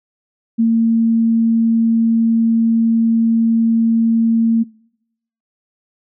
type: tone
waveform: sine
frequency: 227.7 Hz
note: A#3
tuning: 40 cents flat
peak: -10 dBFS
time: 0.58-4.64 s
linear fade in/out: 20 ms
effects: noise-tail reverb RT60 0.8 s tail -25 dB re dry